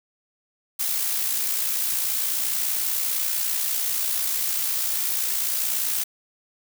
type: noise with amplitude modulation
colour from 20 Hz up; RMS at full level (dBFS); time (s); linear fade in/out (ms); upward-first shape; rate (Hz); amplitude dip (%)
blue; -23; 0.79-6.04; 10; sine; 60.3; 40
effects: none